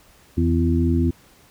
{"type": "harmonic tone with a mistuned harmonic", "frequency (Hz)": 84.4, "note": "E2", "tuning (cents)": 41, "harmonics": [1, 2, 3, 4], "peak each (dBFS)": [-19, -25, -21, -24], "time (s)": [0.37, 1.11], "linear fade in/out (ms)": 10, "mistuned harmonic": 2, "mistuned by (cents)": -55, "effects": ["pink hiss -53 dBFS RMS until 1.5 s"]}